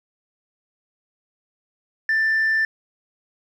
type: tone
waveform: sine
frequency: 1774 Hz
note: A6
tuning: 14 cents sharp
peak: -15 dBFS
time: 2.09-2.65 s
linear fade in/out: 2 ms
effects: tanh soft clip ceiling -15 dBFS + 9-bit